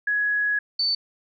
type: tone pair in turn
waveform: sine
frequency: 1675 / 4526 Hz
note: G#6 / C#8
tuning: +14 / +35 cents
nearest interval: octave + perfect fourth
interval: 1721 cents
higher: second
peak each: -20 dBFS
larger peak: neither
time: 0.07-0.59 / 0.79-0.95 s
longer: first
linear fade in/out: 5 ms
effects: none